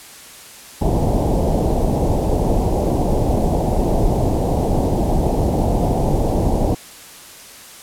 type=low-pass noise; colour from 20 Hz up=pink; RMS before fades=-17 dBFS; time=0.81-6.75 s; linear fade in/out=10 ms; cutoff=850 Hz; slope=48 dB/octave; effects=white hiss -39 dBFS RMS until 7.82 s + low-pass 12000 Hz 12 dB/octave